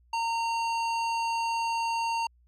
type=tone with low-pass filter; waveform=square; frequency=919 Hz; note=A#5; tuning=25 cents flat; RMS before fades=-29 dBFS; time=0.13-2.27 s; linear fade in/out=5 ms; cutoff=5800 Hz; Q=0.86; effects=added 60 Hz sine -59 dBFS peak until 2.47 s